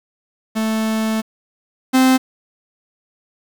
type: tone pair in turn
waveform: 45% pulse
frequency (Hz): 220 / 259.8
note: A3 / C4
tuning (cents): 0 / -12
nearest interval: minor third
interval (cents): 288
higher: second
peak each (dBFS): -17 / -10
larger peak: second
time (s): 0.55-1.22 / 1.93-2.18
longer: first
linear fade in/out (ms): 20
effects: 7-bit